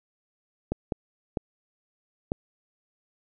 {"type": "clicks", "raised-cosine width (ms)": 2, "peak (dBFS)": -13, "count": 4, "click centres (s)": [0.72, 0.922, 1.372, 2.319], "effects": []}